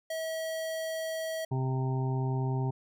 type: tone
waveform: square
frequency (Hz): 644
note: E5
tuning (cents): -41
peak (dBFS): -33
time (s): 0.1-1.45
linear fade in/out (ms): 5
type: harmonic tone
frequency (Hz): 130.81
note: C3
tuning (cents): 0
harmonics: 1 / 2 / 3 / 5 / 6 / 7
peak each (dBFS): -28 / -39 / -38 / -47 / -43 / -42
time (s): 1.51-2.71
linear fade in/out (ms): 10
effects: none